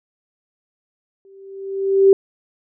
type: tone with exponential growth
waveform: sine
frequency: 389.7 Hz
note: G4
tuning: 10 cents flat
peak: -5 dBFS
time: 1.25-2.13 s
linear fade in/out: 1 ms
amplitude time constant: 190 ms
effects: none